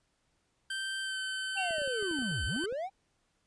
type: tone with pitch glide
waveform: 25% pulse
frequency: 1561 to 1534.2 Hz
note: G6 to G6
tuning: -8 to -38 cents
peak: -30 dBFS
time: 0.7-2.66 s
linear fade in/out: 5 ms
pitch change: -30 cents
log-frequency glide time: 1.01-1.18 s
type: linear two-way sweep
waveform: triangle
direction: down then up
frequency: 804 to 53.1 to 804 Hz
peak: -31 dBFS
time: 1.55-2.9 s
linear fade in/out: 50 ms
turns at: 2.45 s
type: tone with exponential decay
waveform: triangle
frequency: 2744 Hz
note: F7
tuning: 31 cents flat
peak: -30 dBFS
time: 1.57-2.17 s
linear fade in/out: 5 ms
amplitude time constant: 130 ms
type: clicks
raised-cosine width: 2 ms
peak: -35 dBFS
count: 12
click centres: 1.708 / 1.783 / 1.818 / 1.876 / 2.026 / 2.112 / 2.188 / 2.222 / 2.314 / 2.563 / 2.639 / 2.725 s
effects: pink hiss -75 dBFS RMS until 3.46 s + resampled to 22050 Hz